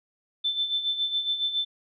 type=tone with tremolo; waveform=sine; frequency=3534 Hz; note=A7; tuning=7 cents sharp; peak=-22 dBFS; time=0.44-1.65 s; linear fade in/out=10 ms; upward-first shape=sine; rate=7.2 Hz; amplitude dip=65%; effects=none